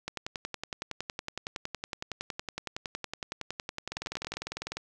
two click trains, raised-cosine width 0.2 ms, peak -18 / -17 dBFS, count 18 / 47, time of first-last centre 3.92-4.77 / 0.08-4.339 s, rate 20 / 10.8 Hz, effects none

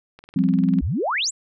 click train, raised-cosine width 0.3 ms, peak -27 dBFS, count 13, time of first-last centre 0.19-0.787 s, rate 20.1 Hz
sine chord, F suspended second, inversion none, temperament equal, 174.61 / 196 / 261.6 Hz, F3 / G3 / C4, 0 / 0 / 0 cents, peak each -20 dBFS, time 0.36-0.81 s, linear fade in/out 5 ms
sine exponential sweep, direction up, 51.1 to 8372 Hz, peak -20 dBFS, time 0.81-1.31 s, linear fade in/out 20 ms
effects none

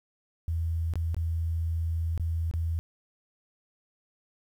sine tone with dropouts, 82.41 Hz, E2, in tune, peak -26 dBFS, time 0.48-2.79 s, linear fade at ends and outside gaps 0 ms, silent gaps 0.937-0.956 / 1.145-1.166 / 2.177-2.197 / 2.512-2.538 s, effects 10-bit

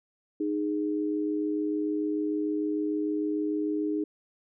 sine tone pair together, 307.7 / 414.4 Hz, D#4 / G#4, -19 / -4 cents, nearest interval perfect fourth, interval 515 cents, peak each -27 / -32 dBFS, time 0.4-4.04 s, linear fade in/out 5 ms, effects none

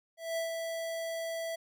square tone with ADSR envelope, 659.3 Hz, E5, in tune, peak -31 dBFS, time 0.17-1.56 s, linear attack 200 ms, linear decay 120 ms, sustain -4 dB, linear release 11 ms, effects none

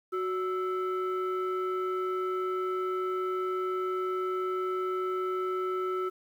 sine tone pair together, 370 / 1318.5 Hz, F#4 / E6, 0 / 0 cents, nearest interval octave + minor seventh, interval 2200 cents, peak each -28 / -31 dBFS, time 0.12-6.1 s, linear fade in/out 20 ms, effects tanh soft clip ceiling -25 dBFS + 10-bit

